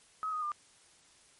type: tone with pitch steps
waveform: sine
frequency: 1274 / 1244 / 1199 Hz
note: D#6 / D#6 / D6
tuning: +41 / -1 / +36 cents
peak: -32 dBFS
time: 0.23-0.518 s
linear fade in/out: 0 ms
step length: 96 ms
effects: white hiss -62 dBFS RMS until 1.39 s + MP3 48 kbps